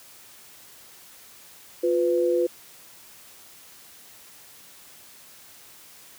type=tone pair together; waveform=sine; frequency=351.6 / 500 Hz; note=F4 / B4; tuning=+12 / +21 cents; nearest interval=tritone; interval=609 cents; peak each=-22 dBFS; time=1.83-2.47 s; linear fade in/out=10 ms; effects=white hiss -49 dBFS RMS until 6.18 s + high-pass 60 Hz 12 dB/octave